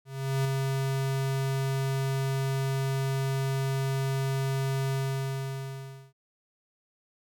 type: tone with ADSR envelope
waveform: square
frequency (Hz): 135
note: C#3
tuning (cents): -45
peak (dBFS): -24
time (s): 0.05-6.13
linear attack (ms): 400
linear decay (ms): 3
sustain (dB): -3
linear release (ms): 1200
effects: none